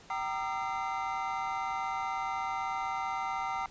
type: tone cluster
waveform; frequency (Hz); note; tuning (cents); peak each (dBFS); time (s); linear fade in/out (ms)
triangle; 774 / 930 / 1208 / 1337 / 2070; G5 / A#5 / D6 / E6 / C7; -22 / -4 / +48 / +24 / -19; -34 / -35 / -37 / -39 / -40; 0.1-3.66; 2
effects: pink hiss -55 dBFS RMS until 3.7 s + resampled to 16000 Hz